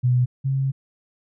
sine tone pair in turn, 124.6 / 134.97 Hz, B2 / C#3, +16 / -46 cents, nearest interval minor second, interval 138 cents, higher second, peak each -15 / -19 dBFS, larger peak first, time 0.03-0.26 / 0.44-0.72 s, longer second, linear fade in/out 20 ms, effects none

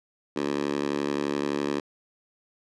10% pulse tone with high-pass filter, 71.7 Hz, D2, 41 cents flat, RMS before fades -28 dBFS, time 0.36-1.8 s, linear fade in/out 5 ms, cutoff 300 Hz, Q 1.6, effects low-pass 6000 Hz 12 dB/octave

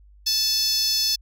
10% pulse tone with high-pass filter, 872 Hz, A5, 16 cents flat, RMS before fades -22 dBFS, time 0.26-1.16 s, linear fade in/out 10 ms, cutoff 5000 Hz, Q 4.5, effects added 50 Hz sine -48 dBFS peak until 1.21 s

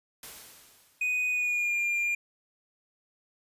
white noise with exponential decay, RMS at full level -42 dBFS, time 0.23-1.57 s, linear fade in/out 2 ms, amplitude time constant 290 ms
triangle tone with pitch glide, 2489 to 2399 Hz, D#7 to D7, 0 to +36 cents, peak -24 dBFS, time 1.01-2.15 s, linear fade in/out 5 ms, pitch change -64 cents, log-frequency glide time 1.3-1.77 s
effects resampled to 32000 Hz

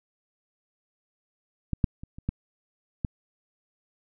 clicks, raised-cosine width 5 ms, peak -14 / -8 / -27 / -29 / -14 / -14 dBFS, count 6, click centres 1.733 / 1.842 / 2.035 / 2.185 / 2.29 / 3.048 s, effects none

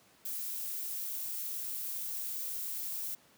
violet noise, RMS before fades -38 dBFS, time 0.25-3.15 s, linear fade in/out 5 ms, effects pink hiss -63 dBFS RMS until 3.37 s + high-pass 150 Hz 12 dB/octave

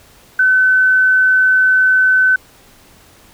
sine tone, 1517 Hz, F#6, 43 cents sharp, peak -8 dBFS, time 0.39-2.36 s, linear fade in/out 5 ms, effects pink hiss -46 dBFS RMS until 3.33 s

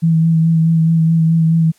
sine tone with vibrato, 163 Hz, E3, 19 cents flat, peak -9 dBFS, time 0.02-1.72 s, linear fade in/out 20 ms, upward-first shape sine, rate 4.7 Hz, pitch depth 22 cents each way, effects white hiss -54 dBFS RMS until 1.78 s + low-pass 12000 Hz 12 dB/octave

